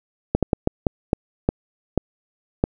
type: slowing click train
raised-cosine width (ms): 2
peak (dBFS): -3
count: 9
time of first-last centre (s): 0.35-2.639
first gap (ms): 77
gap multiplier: 1.36
effects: none